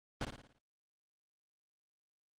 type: noise with echo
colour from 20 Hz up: pink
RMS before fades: -36 dBFS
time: 0.21-0.25 s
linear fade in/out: 2 ms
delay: 56 ms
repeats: 6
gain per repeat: -6 dB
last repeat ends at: 0.586 s
effects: low-pass 5000 Hz 12 dB/octave + Opus 32 kbps